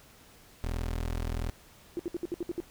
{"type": "tone", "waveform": "25% pulse", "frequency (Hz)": 41.2, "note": "E1", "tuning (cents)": 0, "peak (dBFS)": -27, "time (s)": [0.64, 1.5], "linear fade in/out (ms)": 0}
{"type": "tone bursts", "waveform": "sine", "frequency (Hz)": 345.7, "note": "F4", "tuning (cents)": -18, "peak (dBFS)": -29, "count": 8, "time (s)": [1.97, 2.602], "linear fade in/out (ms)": 0, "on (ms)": 23, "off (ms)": 64}
{"effects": ["pink hiss -56 dBFS RMS until 2.7 s"]}